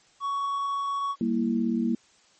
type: tone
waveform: triangle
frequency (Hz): 1118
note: C#6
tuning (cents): +14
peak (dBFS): -24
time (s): 0.2-1.16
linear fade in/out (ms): 50
type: chord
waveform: sine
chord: E diminished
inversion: first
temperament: equal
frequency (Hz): 196 / 233.1 / 329.6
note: G3 / Bb3 / E4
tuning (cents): 0 / 0 / 0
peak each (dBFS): -30 / -24 / -30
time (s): 1.21-1.95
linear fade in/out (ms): 2
effects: white hiss -60 dBFS RMS until 2.39 s + MP3 32 kbps